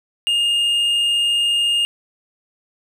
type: tone with tanh clipping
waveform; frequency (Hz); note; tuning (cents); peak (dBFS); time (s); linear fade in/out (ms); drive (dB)
sine; 2831; F7; +23; -16; 0.27-1.85; 0; 5
effects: none